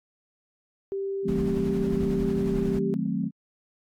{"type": "tone", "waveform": "sine", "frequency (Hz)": 392, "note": "G4", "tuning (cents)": 0, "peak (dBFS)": -27, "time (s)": [0.92, 2.94], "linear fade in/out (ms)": 0}
{"type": "chord", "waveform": "sine", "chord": "D# diminished seventh", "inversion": "none", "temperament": "equal with one note detuned", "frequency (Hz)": [155.56, 185, 217.3, 261.6], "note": ["D#3", "F#3", "A3", "C4"], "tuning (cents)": [0, 0, -21, 0], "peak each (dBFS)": [-33, -29, -29, -31], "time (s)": [1.23, 3.31], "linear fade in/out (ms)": 50}
{"type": "noise with tremolo", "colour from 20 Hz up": "brown", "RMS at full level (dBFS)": -34, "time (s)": [1.28, 2.79], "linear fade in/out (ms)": 2, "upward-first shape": "sine", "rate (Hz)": 11, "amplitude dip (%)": 35}
{"effects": ["AAC 64 kbps"]}